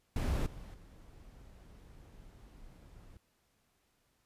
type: noise with level steps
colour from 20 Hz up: brown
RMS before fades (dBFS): -32 / -48 / -55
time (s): 0.16-3.17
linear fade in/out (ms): 2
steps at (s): 0.46 / 0.74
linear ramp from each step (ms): 5
effects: pink hiss -75 dBFS RMS until 4.25 s + resampled to 32000 Hz